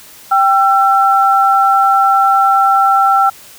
sine tone pair together, 785 / 1345.1 Hz, G5 / E6, +2 / +35 cents, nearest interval major sixth, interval 933 cents, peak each -10 dBFS, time 0.31-3.3 s, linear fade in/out 10 ms, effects white hiss -38 dBFS RMS until 3.58 s

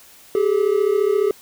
triangle tone pair together, 392 / 426.5 Hz, G4 / G#4, 0 / +46 cents, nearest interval minor second, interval 146 cents, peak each -16 dBFS, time 0.35-1.31 s, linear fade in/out 2 ms, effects white hiss -47 dBFS RMS until 1.41 s

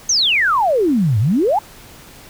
sine exponential two-way sweep, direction down then up, 6550 to 98 to 908 Hz, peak -12 dBFS, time 0.09-1.59 s, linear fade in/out 5 ms, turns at 1.19 s, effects pink hiss -41 dBFS RMS until 2.29 s

